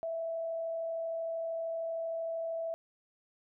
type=tone with frequency modulation; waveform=sine; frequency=659 Hz; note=E5; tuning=1 cent flat; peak=-33 dBFS; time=0.03-2.74 s; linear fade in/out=0 ms; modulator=33 Hz; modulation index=0.22; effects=none